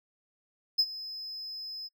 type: tone with ADSR envelope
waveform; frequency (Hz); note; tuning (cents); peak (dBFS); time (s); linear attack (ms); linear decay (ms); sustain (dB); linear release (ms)
triangle; 5100; D#8; +42; -18; 0.78-1.89; 15; 54; -18; 29
effects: noise-tail reverb RT60 0.1 s tail -25 dB re dry